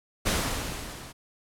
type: noise with level ramp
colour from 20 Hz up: pink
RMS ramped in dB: -24 to -44 dBFS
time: 0.25-1.13 s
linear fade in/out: 20 ms
effects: low-pass 12000 Hz 12 dB/octave